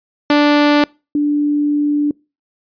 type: tone pair in turn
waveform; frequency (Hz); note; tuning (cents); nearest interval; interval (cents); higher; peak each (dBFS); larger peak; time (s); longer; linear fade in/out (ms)
sawtooth / sine; 293.2 / 293.2; D4 / D4; -3 / -3; unison; 0; neither; -5 / -12; first; 0.3-0.84 / 1.15-2.11; second; 2
effects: noise-tail reverb RT60 0.3 s tail -26 dB re dry + resampled to 11025 Hz